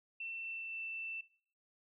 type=tone with pitch glide; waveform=sine; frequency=2690 to 2668 Hz; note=E7 to E7; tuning=+34 to +20 cents; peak=-40 dBFS; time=0.2-1.21 s; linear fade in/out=5 ms; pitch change=-14 cents; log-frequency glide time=0.34-0.83 s; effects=noise-tail reverb RT60 0.6 s tail -21 dB re dry